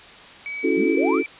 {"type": "tone with pitch glide", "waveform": "sine", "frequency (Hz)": [2277, 2325], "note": ["C#7", "D7"], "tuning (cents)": [46, -18], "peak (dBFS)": -28, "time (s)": [0.46, 1.26], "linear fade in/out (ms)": 0, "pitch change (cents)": 36, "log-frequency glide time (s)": [0.61, 1.11]}
{"type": "chord", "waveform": "sine", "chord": "F# minor seventh", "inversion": "second", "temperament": "equal with one note detuned", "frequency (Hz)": [277.2, 329.6, 370, 437], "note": ["C#4", "E4", "F#4", "A4"], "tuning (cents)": [0, 0, 0, -12], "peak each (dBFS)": -23, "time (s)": [0.63, 1.23], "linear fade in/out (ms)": 20}
{"type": "exponential sweep", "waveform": "sine", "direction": "up", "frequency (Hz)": [161.3, 1480], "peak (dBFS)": -24, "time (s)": [0.76, 1.2], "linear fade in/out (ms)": 50}
{"effects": ["white hiss -43 dBFS RMS until 1.39 s", "resampled to 8000 Hz"]}